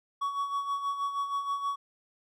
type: tone with tremolo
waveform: triangle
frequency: 1123 Hz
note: C#6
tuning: 22 cents sharp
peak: -25 dBFS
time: 0.21-1.76 s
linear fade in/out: 10 ms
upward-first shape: sine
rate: 6.3 Hz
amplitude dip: 60%
effects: none